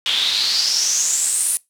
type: noise with band-pass filter sweep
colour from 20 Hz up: pink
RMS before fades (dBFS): -19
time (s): 0.06-1.57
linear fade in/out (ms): 0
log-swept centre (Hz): 3200 to 10000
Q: 6.6
effects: noise-tail reverb RT60 0.2 s tail -22 dB re dry